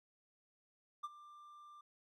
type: tone with ADSR envelope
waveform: triangle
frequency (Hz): 1187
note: D6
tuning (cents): +18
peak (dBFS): -36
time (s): 1.03-1.81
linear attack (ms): 14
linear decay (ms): 34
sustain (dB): -17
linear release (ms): 4
effects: none